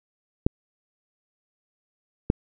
clicks, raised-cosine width 3 ms, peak -5 dBFS, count 2, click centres 0.465 / 2.301 s, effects none

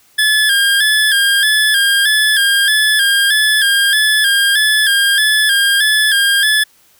25% pulse tone with vibrato, 1666 Hz, G#6, 5 cents sharp, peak -6 dBFS, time 0.18-6.64 s, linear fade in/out 10 ms, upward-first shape square, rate 1.6 Hz, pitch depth 59 cents each way, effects white hiss -51 dBFS RMS until 6.99 s

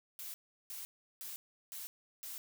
blue noise bursts, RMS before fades -45 dBFS, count 5, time 0.19-2.38 s, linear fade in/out 0 ms, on 150 ms, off 360 ms, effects none

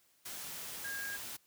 sine tone in noise, 1625 Hz, G#6, 38 cents flat, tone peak -39 dBFS, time 0.84-1.17 s, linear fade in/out 10 ms, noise white, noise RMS -44 dBFS, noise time 0.25-1.37 s, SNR +2 dB, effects white hiss -70 dBFS RMS until 1.46 s + high-pass 60 Hz 12 dB/octave

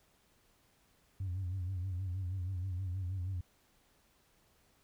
sine tone with vibrato, 92.3 Hz, F#2, 4 cents flat, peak -33 dBFS, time 1.2-3.41 s, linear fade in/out 5 ms, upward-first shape sine, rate 6.3 Hz, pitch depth 89 cents each way, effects tanh soft clip ceiling -32 dBFS + pink hiss -70 dBFS RMS until 4.83 s

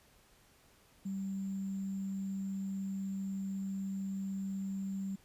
sine tone with sample-and-hold, 194 Hz, G3, 18 cents flat, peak -35 dBFS, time 1.05-5.16 s, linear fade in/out 10 ms, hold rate 7350 Hz, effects pink hiss -65 dBFS RMS until 5.24 s + resampled to 32000 Hz

